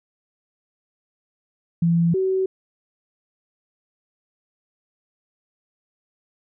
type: tone pair in turn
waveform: sine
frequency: 168.7 / 378.7 Hz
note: E3 / F#4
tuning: +40 / +40 cents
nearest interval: octave + major second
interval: 1400 cents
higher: second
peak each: -15 / -18 dBFS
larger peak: first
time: 1.82-2.14 / 2.14-2.46 s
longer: neither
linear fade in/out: 5 ms
effects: none